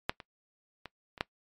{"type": "clicks", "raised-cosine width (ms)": 0.3, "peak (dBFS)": [-11, -27, -25, -30, -12], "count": 5, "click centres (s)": [0.095, 0.202, 0.857, 1.178, 1.209], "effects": ["noise-tail reverb RT60 0.1 s tail -21 dB re dry", "MP3 64 kbps"]}